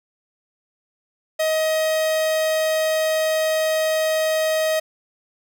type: tone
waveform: 45% pulse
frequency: 631 Hz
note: D#5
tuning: 24 cents sharp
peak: -18 dBFS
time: 1.39-4.8 s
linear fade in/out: 10 ms
effects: none